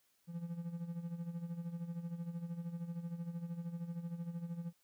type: tone with tremolo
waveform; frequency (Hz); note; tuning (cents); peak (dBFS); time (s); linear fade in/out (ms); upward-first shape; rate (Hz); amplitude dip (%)
triangle; 170; F3; -46; -35; 0.27-4.73; 50; sine; 13; 70
effects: white hiss -75 dBFS RMS until 4.83 s